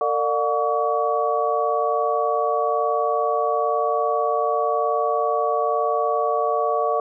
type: tone cluster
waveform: sine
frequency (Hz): 454.6 / 597 / 718 / 1133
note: A#4 / D5 / F5 / C#6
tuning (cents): -43 / +28 / +48 / +37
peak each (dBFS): -24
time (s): 0.01-7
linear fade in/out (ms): 2
effects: none